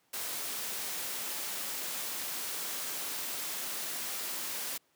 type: noise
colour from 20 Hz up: white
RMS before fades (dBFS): -37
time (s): 0.13-4.78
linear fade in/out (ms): 10
effects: pink hiss -71 dBFS RMS until 4.95 s + high-pass 200 Hz 12 dB/octave